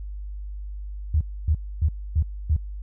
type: tone bursts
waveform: sine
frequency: 76.1 Hz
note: D#2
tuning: 38 cents flat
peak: -16 dBFS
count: 5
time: 1.14-2.565 s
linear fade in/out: 5 ms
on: 69 ms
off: 270 ms
effects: added 50 Hz sine -31 dBFS peak until 2.82 s